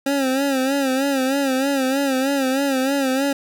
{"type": "tone with vibrato", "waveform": "25% pulse", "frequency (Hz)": 270, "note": "C#4", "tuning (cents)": -45, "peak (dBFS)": -14, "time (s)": [0.06, 3.33], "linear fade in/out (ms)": 5, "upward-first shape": "sine", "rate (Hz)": 3.2, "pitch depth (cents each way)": 76, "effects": []}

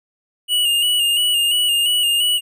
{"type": "tone with vibrato", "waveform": "square", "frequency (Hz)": 2881, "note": "F#7", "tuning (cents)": -47, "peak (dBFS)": -15, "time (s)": [0.48, 2.41], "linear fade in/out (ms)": 50, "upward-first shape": "square", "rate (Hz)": 2.9, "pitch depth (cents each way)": 35, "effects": []}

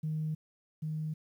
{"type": "tone with echo", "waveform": "sine", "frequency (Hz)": 155.56, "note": "D#3", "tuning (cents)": 0, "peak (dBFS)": -30, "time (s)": [0.03, 0.35], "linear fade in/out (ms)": 10, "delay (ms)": 790, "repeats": 1, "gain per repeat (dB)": -2, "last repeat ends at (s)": 1.14, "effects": ["tanh soft clip ceiling -26 dBFS", "11-bit"]}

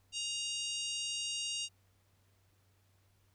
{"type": "harmonic tone", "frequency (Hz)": 938, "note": "A#5", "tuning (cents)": 11, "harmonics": [3, 4, 5, 6, 7, 8, 9, 10], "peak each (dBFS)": [-38, -45, -45, -47, -44, -50, -47, -54], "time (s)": [0.12, 1.69], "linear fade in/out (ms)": 50, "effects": ["added 96 Hz sine -69 dBFS peak until 3.34 s", "pink hiss -74 dBFS RMS until 3.34 s"]}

